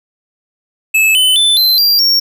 square tone with pitch steps, 2605 / 3027 / 3518 / 4088 / 4750 / 5520 Hz, E7 / F#7 / A7 / C8 / D8 / F8, -21 / +39 / -1 / -41 / +19 / -21 cents, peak -8 dBFS, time 0.94-2.2 s, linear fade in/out 10 ms, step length 210 ms, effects none

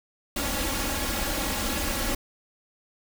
pink noise with comb filter, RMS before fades -28 dBFS, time 0.36-2.15 s, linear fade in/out 5 ms, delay 3.6 ms, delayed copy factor +0.8, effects none

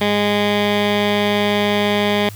15% pulse tone with low-pass filter, 206 Hz, G#3, 14 cents flat, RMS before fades -17 dBFS, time 0.01-2.29 s, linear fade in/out 2 ms, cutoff 3200 Hz, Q 2.5, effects added 103 Hz sine -32 dBFS peak until 2.35 s + white hiss -41 dBFS RMS until 2.35 s

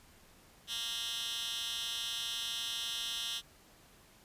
10% pulse tone with high-pass filter, 232 Hz, A#3, 8 cents flat, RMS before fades -38 dBFS, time 0.67-3.42 s, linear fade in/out 50 ms, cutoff 3200 Hz, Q 2.7, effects pink hiss -61 dBFS RMS until 4.24 s + resampled to 32000 Hz

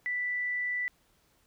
sine tone, 1975.5 Hz, B6, in tune, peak -29 dBFS, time 0.06-0.88 s, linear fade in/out 0 ms, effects pink hiss -68 dBFS RMS until 1.46 s

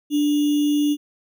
sine tone with sample-and-hold, 293.7 Hz, D4, in tune, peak -16 dBFS, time 0.1-0.97 s, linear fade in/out 50 ms, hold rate 3150 Hz, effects none

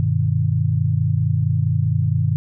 sine chord, G augmented, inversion none, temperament just, 98 / 122.5 / 153.12 Hz, G2 / B2 / D#3, 0 / -14 / -27 cents, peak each -20 dBFS, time 0-2.36 s, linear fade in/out 0 ms, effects none

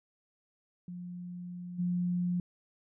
sine tone with level steps, 177.4 Hz, F3, 27 cents sharp, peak -39 / -28 dBFS, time 0.88-2.4 s, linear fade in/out 2 ms, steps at 1.78 s, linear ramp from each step 20 ms, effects none

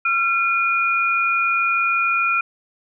sine tone pair together, 1366.6 / 2435 Hz, F6 / D#7, -38 / -38 cents, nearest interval minor seventh, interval 1000 cents, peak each -19 dBFS, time 0.05-2.41 s, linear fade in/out 5 ms, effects none

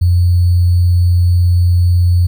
sine tone with sample-and-hold, 88.2 Hz, F2, 18 cents sharp, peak -7 dBFS, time 0.01-2.27 s, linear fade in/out 10 ms, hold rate 4410 Hz, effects none

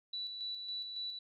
sine tone with tremolo, 3951 Hz, B7, in tune, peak -37 dBFS, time 0.13-1.19 s, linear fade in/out 5 ms, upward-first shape square, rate 3.6 Hz, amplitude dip 40%, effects none

